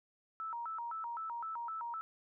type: tone with vibrato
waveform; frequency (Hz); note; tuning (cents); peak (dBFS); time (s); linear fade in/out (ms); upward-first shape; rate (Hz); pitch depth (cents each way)
sine; 1112; C#6; +5; -38; 0.4-2.01; 0; square; 3.9; 290
effects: none